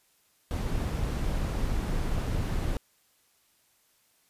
brown noise, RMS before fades -29 dBFS, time 0.51-2.77 s, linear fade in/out 0 ms, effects white hiss -67 dBFS RMS until 4.29 s + resampled to 32000 Hz

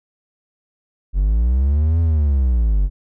triangle linear two-way sweep, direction up then down, 44.79 to 84.2 to 44.79 Hz, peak -11 dBFS, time 1.13-2.9 s, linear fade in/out 50 ms, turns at 2 s, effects none

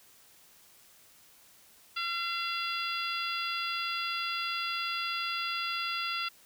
harmonic tone, 683 Hz, F5, 39 cents flat, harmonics 2 / 3 / 4 / 5 / 6 / 7, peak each -35 / -41 / -36 / -39 / -44 / -40 dBFS, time 1.96-6.29 s, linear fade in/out 10 ms, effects white hiss -59 dBFS RMS until 6.45 s

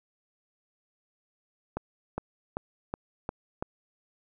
accelerating click train, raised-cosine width 1 ms, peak -17 dBFS, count 6, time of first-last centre 1.77-3.625 s, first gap 410 ms, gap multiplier 0.95, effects none

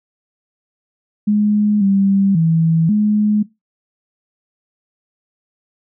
sine tone with pitch steps, 209 / 196.3 / 163.2 / 210.3 Hz, G#3 / G3 / E3 / G#3, +11 / +3 / -17 / +22 cents, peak -11 dBFS, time 1.27-3.43 s, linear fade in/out 10 ms, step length 540 ms, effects noise-tail reverb RT60 0.2 s tail -19 dB re dry

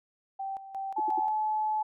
sine tone with tremolo, 778 Hz, G5, 13 cents flat, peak -32 dBFS, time 0.39-1.32 s, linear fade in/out 10 ms, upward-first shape square, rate 2.8 Hz, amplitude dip 70%
sine tone, 860 Hz, A5, 40 cents flat, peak -26 dBFS, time 0.96-1.83 s, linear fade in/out 10 ms
sine tone bursts, 344.3 Hz, F4, 25 cents flat, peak -33 dBFS, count 3, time 0.98-1.195 s, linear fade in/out 5 ms, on 21 ms, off 76 ms
effects none

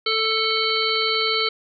harmonic tone, 442.2 Hz, A4, 9 cents sharp, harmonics 1 / 3 / 5 / 7 / 9 / 10, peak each -26 / -26 / -26 / -26 / -26 / -26 dBFS, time 0.06-1.49 s, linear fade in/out 5 ms, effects none

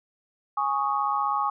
sine chord, Ab suspended fourth, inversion none, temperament equal, 830.6 / 1108.7 / 1244.5 Hz, Ab5 / Db6 / Eb6, 0 / 0 / 0 cents, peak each -27 / -26 / -29 dBFS, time 0.57-1.5 s, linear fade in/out 5 ms, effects none

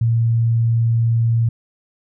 sine tone, 115.4 Hz, A#2, 17 cents flat, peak -13 dBFS, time 0.01-1.49 s, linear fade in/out 5 ms, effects none

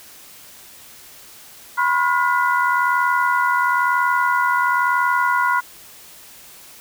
sine tone cluster, 985 / 1066 / 1432 / 1998 Hz, B5 / C6 / F6 / B6, -5 / +32 / +43 / +20 cents, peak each -19 / -22 / -19 / -28 dBFS, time 1.77-5.61 s, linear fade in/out 20 ms, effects white hiss -43 dBFS RMS until 6.8 s

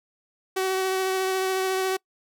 sawtooth tone with vibrato, 378 Hz, F#4, 37 cents sharp, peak -19 dBFS, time 0.56-1.97 s, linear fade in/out 10 ms, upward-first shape triangle, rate 14 Hz, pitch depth 15 cents each way, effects noise-tail reverb RT60 0.1 s tail -25 dB re dry

